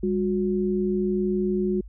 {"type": "tone pair together", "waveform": "sine", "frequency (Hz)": [201.5, 363], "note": ["G3", "F#4"], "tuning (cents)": [48, -33], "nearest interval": "minor seventh", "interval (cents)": 1019, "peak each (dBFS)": -24, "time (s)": [0.03, 1.81], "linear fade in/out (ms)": 5, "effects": ["added 50 Hz sine -39 dBFS peak until 1.88 s"]}